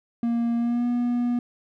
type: tone with pitch glide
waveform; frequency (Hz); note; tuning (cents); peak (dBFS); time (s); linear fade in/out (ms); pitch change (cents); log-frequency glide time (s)
triangle; 234.3 to 242; A#3 to B3; +9 to -35; -19; 0.23-1.39; 2; +56; 0.57-0.86
effects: none